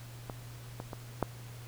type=clicks; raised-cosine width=1 ms; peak=-24 / -25 / -25 / -14 dBFS; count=4; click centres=0.298 / 0.801 / 0.932 / 1.227 s; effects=added 119 Hz sine -45 dBFS peak until 1.67 s + pink hiss -53 dBFS RMS until 1.67 s